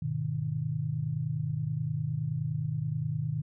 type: tone cluster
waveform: sine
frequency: 101.9 / 123.6 / 153.2 Hz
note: G#2 / B2 / D#3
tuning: -32 / +2 / -27 cents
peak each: -38 / -33 / -31 dBFS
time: 0.02-3.42 s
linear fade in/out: 5 ms
effects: none